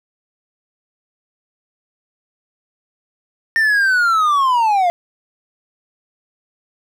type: linear sweep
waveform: triangle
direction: down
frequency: 1821 to 680 Hz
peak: -10 dBFS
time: 3.56-4.9 s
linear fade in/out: 0 ms
effects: none